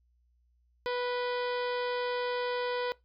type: harmonic tone with a mistuned harmonic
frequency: 491.9 Hz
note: B4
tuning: 7 cents flat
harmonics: 1 / 2 / 3 / 4 / 5 / 6 / 7 / 8 / 9 / 10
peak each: -31 / -37 / -41 / -43 / -45 / -47 / -48 / -49 / -50 / -51 dBFS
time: 0.86-2.92 s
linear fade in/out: 0 ms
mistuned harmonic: 6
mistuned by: +75 cents
effects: noise-tail reverb RT60 0.2 s tail -21 dB re dry + added 60 Hz sine -66 dBFS peak until 3.04 s